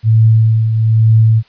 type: tone with tremolo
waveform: sine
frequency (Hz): 111.3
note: A2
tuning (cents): +20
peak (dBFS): -4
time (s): 0.03-1.43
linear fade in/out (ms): 50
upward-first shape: triangle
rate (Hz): 1.1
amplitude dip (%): 55
effects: white hiss -49 dBFS RMS until 1.48 s + resampled to 11025 Hz